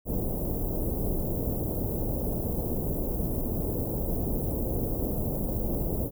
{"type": "band-stop noise", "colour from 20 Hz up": "pink", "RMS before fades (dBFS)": -29, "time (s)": [0.05, 6.11], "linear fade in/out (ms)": 50, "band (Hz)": [580, 15000], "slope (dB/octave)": 24, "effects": []}